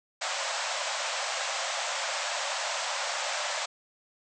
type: band-pass noise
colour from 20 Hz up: pink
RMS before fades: -32 dBFS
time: 0.21-3.66 s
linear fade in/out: 10 ms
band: 540 to 8100 Hz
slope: 96 dB/octave
effects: none